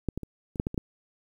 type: clicks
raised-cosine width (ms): 3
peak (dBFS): -14 / -19 / -24 / -27 / -12 / -15 / -22 / -14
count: 8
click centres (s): 0.087 / 0.176 / 0.233 / 0.558 / 0.599 / 0.669 / 0.744 / 0.778
effects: 9-bit